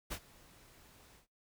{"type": "noise with ADSR envelope", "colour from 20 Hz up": "pink", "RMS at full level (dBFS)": -39, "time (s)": [0.1, 1.27], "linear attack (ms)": 21, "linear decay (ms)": 69, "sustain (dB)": -22, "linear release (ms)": 110, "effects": ["noise-tail reverb RT60 0.2 s tail -21 dB re dry"]}